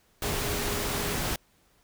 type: tone in noise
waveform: sine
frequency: 410.5 Hz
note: G#4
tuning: 20 cents flat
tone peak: -37 dBFS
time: 0.24-1.15 s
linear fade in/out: 2 ms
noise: pink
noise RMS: -30 dBFS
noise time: 0.22-1.36 s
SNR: -10 dB
effects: pink hiss -65 dBFS RMS until 1.83 s